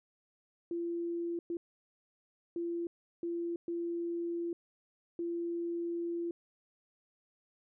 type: tone bursts at uneven times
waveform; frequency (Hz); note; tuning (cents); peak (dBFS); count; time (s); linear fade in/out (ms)
sine; 341.2; F4; -40; -33; 6; 0.71-1.39 / 1.5-1.57 / 2.56-2.87 / 3.23-3.56 / 3.68-4.53 / 5.19-6.31; 2
effects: none